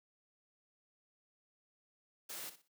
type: noise with echo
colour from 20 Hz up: white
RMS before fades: -45 dBFS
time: 2.29-2.5 s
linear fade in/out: 10 ms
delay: 61 ms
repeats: 3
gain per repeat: -12 dB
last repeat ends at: 2.683 s
effects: high-pass 200 Hz 12 dB/octave